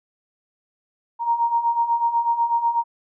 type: beating tone pair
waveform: sine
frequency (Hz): 929 / 937.1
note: A#5 / A#5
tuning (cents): -6 / +9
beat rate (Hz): 8.1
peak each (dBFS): -24 / -19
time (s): 1.19-2.84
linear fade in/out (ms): 50
effects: none